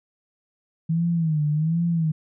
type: tone with vibrato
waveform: sine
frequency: 159.5 Hz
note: D#3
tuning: 43 cents sharp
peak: -19 dBFS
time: 0.89-2.12 s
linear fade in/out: 10 ms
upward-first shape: sine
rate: 1.3 Hz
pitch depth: 120 cents each way
effects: none